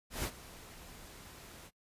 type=noise with ADSR envelope; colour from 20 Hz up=pink; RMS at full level=-35 dBFS; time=0.1-1.71 s; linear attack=140 ms; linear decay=65 ms; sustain=-17 dB; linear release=47 ms; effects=noise-tail reverb RT60 0.1 s tail -23 dB re dry + resampled to 32000 Hz